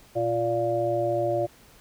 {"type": "harmonic tone", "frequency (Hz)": 116.54, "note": "A#2", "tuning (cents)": 0, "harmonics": [1, 3, 5, 6], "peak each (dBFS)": [-33, -28, -25, -30], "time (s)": [0.15, 1.47], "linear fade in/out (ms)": 20, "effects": ["pink hiss -54 dBFS RMS until 1.8 s"]}